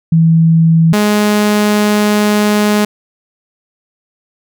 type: tone pair in turn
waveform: sine / sawtooth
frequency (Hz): 163.5 / 209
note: E3 / G#3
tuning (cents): -14 / +11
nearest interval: major third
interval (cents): 425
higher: second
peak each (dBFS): -5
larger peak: neither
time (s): 0.12-0.93 / 0.93-2.85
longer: second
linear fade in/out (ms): 5
effects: none